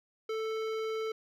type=tone with hard clipping; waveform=sine; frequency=441 Hz; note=A4; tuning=4 cents sharp; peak=-34 dBFS; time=0.29-1.12 s; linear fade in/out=5 ms; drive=16 dB; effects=none